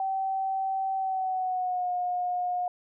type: tone with pitch glide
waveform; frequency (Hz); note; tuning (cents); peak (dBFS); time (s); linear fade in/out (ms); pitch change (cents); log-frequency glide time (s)
sine; 770 to 718.4; G5 to F5; -31 to +49; -26; 0-2.68; 2; -120; 0.96-1.91
effects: none